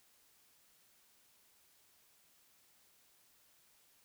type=silence; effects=white hiss -69 dBFS RMS until 4.04 s